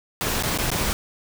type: noise with dropouts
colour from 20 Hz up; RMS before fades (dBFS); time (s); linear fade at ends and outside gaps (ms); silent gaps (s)
pink; -24; 0.21-0.93; 0; 0.425-0.435 / 0.576-0.586 / 0.703-0.716
effects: none